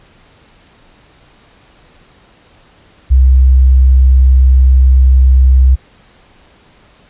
sine tone, 64.8 Hz, C2, 16 cents flat, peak -3 dBFS, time 3.1-5.76 s, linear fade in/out 20 ms, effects pink hiss -46 dBFS RMS until 7.09 s + resampled to 8000 Hz

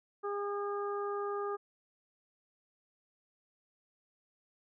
harmonic tone, 406.2 Hz, G#4, 38 cents flat, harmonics 1 / 2 / 3 / 4, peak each -35 / -43 / -39 / -52 dBFS, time 0.23-1.57 s, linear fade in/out 20 ms, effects none

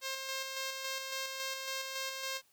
5% pulse tone with tremolo, 532 Hz, C5, 29 cents sharp, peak -24 dBFS, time 0.01-2.42 s, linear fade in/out 50 ms, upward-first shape square, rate 3.6 Hz, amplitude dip 35%, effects white hiss -69 dBFS RMS until 2.52 s

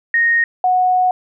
sine tone pair in turn, 1860 / 734.7 Hz, A#6 / F#5, -4 / -12 cents, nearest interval octave + major third, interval 1608 cents, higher first, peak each -11 dBFS, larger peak neither, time 0.14-0.44 / 0.64-1.11 s, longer second, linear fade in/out 2 ms, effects none

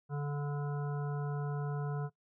harmonic tone, 144.7 Hz, D3, 25 cents flat, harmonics 1 / 3 / 5 / 7 / 9 / 10, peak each -33 / -43 / -47 / -50 / -52 / -53 dBFS, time 0.09-2.1 s, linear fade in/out 50 ms, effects noise-tail reverb RT60 0.1 s tail -19 dB re dry

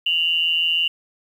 sine tone pair together, 2794 / 2960 Hz, F7 / F#7, 0 / 0 cents, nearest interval minor second, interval 100 cents, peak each -19 / -21 dBFS, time 0.06-0.88 s, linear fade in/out 5 ms, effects 8-bit

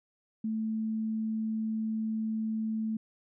sine tone, 220 Hz, A3, in tune, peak -29 dBFS, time 0.44-2.97 s, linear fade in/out 5 ms, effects none

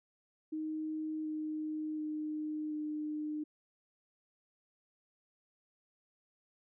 sine tone with pitch steps, 311.7 / 308.8 / 306 / 303.2 Hz, D#4 / D#4 / D#4 / D#4, +3 / -13 / -29 / -45 cents, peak -35 dBFS, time 0.52-3.44 s, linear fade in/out 10 ms, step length 730 ms, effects none

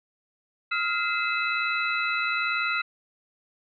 sine tone cluster, 1279 / 1400 / 2057 / 2594 / 3959 Hz, D#6 / F6 / C7 / E7 / B7, +47 / +4 / -30 / -28 / +3 cents, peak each -33 / -28 / -31 / -29 / -35 dBFS, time 0.71-2.82 s, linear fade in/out 10 ms, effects none

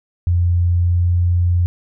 sine tone with pitch glide, 87.31 to 87.87 Hz, F2 to F2, 0 to +11 cents, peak -12 dBFS, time 0.27-1.66 s, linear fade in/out 0 ms, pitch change +11 cents, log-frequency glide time 0.76-1.11 s, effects none

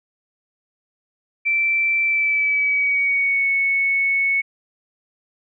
sine tone with pitch glide, 2337 to 2210 Hz, D7 to C#7, -9 to -6 cents, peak -16 dBFS, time 1.45-4.42 s, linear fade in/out 20 ms, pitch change -97 cents, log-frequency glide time 2.04-3.49 s, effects none

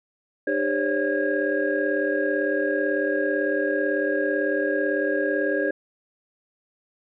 sine tone cluster, 301.8 / 398.7 / 529 / 567 / 1636 Hz, D4 / G4 / C5 / C#5 / G#6, +47 / +29 / +19 / +39 / -26 cents, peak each -27 dBFS, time 0.47-5.71 s, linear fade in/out 5 ms, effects tanh soft clip ceiling -10 dBFS

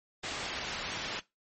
white low-pass noise, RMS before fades -38 dBFS, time 0.23-1.2 s, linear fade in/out 10 ms, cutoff 4000 Hz, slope 12 dB/octave, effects noise-tail reverb RT60 0.2 s tail -19 dB re dry + MP3 32 kbps

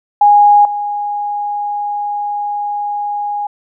sine tone with level steps, 824 Hz, G#5, 14 cents flat, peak -4 / -16 dBFS, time 0.21-3.47 s, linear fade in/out 5 ms, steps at 0.65 s, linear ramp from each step 2 ms, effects none

